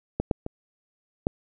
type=clicks; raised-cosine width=2 ms; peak=-11 / -8 / -18 / -9 dBFS; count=4; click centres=0.2 / 0.312 / 0.464 / 1.269 s; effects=none